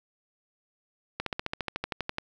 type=slowing click train; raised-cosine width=0.3 ms; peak=-14 dBFS; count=14; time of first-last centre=1.2-2.184 s; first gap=63 ms; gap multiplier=1.03; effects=9-bit